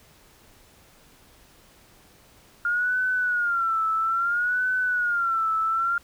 sine tone with vibrato, 1407 Hz, F6, 12 cents sharp, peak -21 dBFS, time 2.65-5.98 s, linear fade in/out 2 ms, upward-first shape sine, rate 0.6 Hz, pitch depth 120 cents each way, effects pink hiss -55 dBFS RMS until 6.03 s

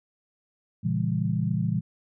sine chord, A# diminished seventh, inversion none, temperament just, 116.54 / 139.85 / 167.82 / 201.4 Hz, A#2 / C#3 / E3 / G3, 0 / +16 / +31 / +47 cents, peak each -28 / -31 / -27 / -30 dBFS, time 0.83-1.81 s, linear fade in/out 20 ms, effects none

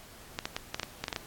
clicks, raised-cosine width 0.2 ms, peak -14 dBFS, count 10, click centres 0.389 / 0.455 / 0.565 / 0.745 / 0.797 / 0.832 / 1.04 / 1.082 / 1.128 / 1.162 s, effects pink hiss -51 dBFS RMS until 1.26 s + AAC 64 kbps

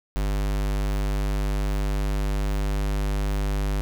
square tone, 49.93 Hz, G1, 33 cents sharp, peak -23 dBFS, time 0.16-3.81 s, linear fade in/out 0 ms, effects none

